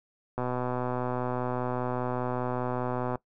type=click train; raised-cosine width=1 ms; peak=-17 dBFS; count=348; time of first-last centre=0.38-3.156 s; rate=125 Hz; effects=noise-tail reverb RT60 0.1 s tail -20 dB re dry